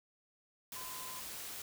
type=tone in noise; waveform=sine; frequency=1022 Hz; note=C6; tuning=41 cents flat; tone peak=-49 dBFS; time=0.76-1.2 s; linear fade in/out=2 ms; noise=white; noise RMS=-45 dBFS; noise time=0.72-1.62 s; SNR=-7 dB; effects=none